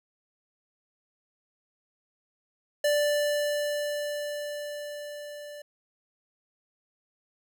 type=tone with level ramp; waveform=square; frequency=587.3 Hz; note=D5; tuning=in tune; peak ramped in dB=-22 to -41 dBFS; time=2.84-5.62 s; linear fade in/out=5 ms; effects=none